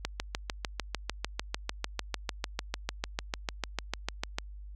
click train, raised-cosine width 0.2 ms, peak -13 dBFS, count 30, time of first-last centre 0.05-4.385 s, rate 6.69 Hz, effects added 50 Hz sine -42 dBFS peak until 4.75 s

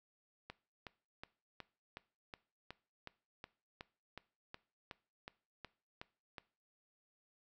click train, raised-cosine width 0.3 ms, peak -30 dBFS, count 17, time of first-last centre 0.5-6.382 s, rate 2.72 Hz, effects noise-tail reverb RT60 0.4 s tail -20 dB re dry

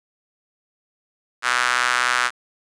sawtooth tone with high-pass filter, 123.9 Hz, B2, 6 cents sharp, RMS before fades -20 dBFS, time 1.42-2.31 s, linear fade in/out 50 ms, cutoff 1400 Hz, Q 2.8, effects resampled to 22050 Hz + 7-bit

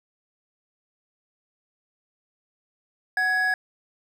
triangle tone pair together, 745 / 1672.5 Hz, F#5 / G#6, +12 / +12 cents, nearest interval octave + major second, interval 1400 cents, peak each -27 / -19 dBFS, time 3.17-3.54 s, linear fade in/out 2 ms, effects none

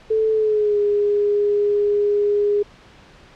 sine tone with pitch glide, 438.5 to 411.5 Hz, A4 to G#4, -6 to -16 cents, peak -15 dBFS, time 0.1-2.63 s, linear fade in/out 10 ms, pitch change -110 cents, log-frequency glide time 0.32-0.79 s, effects pink hiss -47 dBFS RMS until 3.35 s + low-pass 4000 Hz 12 dB/octave

